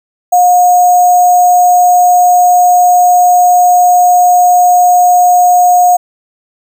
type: tone with sample-and-hold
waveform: sine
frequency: 717 Hz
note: F5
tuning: 45 cents sharp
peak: -3 dBFS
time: 0.32-5.97 s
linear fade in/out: 10 ms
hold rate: 7350 Hz
effects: none